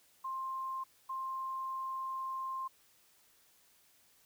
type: tone bursts at uneven times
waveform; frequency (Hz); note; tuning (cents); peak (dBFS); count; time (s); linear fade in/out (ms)
sine; 1055; C6; +14; -36; 2; 0.24-0.84 / 1.09-2.68; 10
effects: white hiss -67 dBFS RMS until 4.25 s